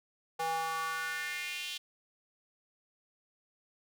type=tone with high-pass filter sweep; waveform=square; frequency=162.4 Hz; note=E3; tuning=26 cents flat; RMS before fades=-36 dBFS; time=0.39-1.78 s; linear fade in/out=10 ms; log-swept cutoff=690 to 3300 Hz; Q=3.5; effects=none